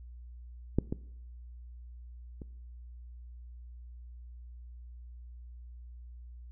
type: clicks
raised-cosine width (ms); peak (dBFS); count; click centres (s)
3; -12 / -19 / -30; 3; 0.786 / 0.925 / 2.418
effects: noise-tail reverb RT60 0.8 s tail -21 dB re dry + added 60 Hz sine -45 dBFS peak until 6.51 s